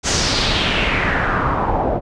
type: noise with low-pass filter sweep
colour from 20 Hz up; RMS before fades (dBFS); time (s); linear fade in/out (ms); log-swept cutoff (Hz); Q
pink; -18; 0.03-2.01; 50; 6900 to 630; 3
effects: resampled to 22050 Hz